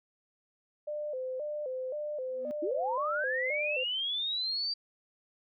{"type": "tone with vibrato", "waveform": "sine", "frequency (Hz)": 554.4, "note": "C#5", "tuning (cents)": 0, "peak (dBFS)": -33, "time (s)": [0.87, 3.84], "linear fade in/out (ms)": 10, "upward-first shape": "square", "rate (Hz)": 1.9, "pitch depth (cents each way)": 130}
{"type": "tone with exponential growth", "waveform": "triangle", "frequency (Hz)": 246.9, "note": "B3", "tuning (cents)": 0, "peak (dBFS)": -35, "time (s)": [2.26, 2.51], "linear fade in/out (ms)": 0, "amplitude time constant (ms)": 54}
{"type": "linear sweep", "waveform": "sine", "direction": "up", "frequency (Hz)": [299.7, 4699], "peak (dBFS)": -30, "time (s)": [2.62, 4.74], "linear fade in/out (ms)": 10}
{"effects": []}